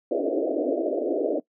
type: band-pass noise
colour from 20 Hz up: pink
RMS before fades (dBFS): -25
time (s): 0.11-1.4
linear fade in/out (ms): 5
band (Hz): 270 to 660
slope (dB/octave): 96
effects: noise-tail reverb RT60 0.1 s tail -20 dB re dry